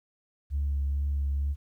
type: tone with vibrato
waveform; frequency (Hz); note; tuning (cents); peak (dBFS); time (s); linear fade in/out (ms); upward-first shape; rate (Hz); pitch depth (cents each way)
sine; 70.5; C#2; +30; -24; 0.5-1.56; 50; triangle; 2.2; 23
effects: tanh soft clip ceiling -22 dBFS + 11-bit